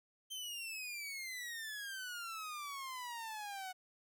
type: exponential sweep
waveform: sawtooth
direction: down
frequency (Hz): 3136 to 735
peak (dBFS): -39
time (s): 0.3-3.73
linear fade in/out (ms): 20
effects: none